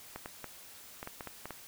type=clicks; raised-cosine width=0.5 ms; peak=-25 dBFS; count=9; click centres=0.16 / 0.259 / 0.443 / 1.029 / 1.074 / 1.208 / 1.273 / 1.456 / 1.507 s; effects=white hiss -52 dBFS RMS until 1.67 s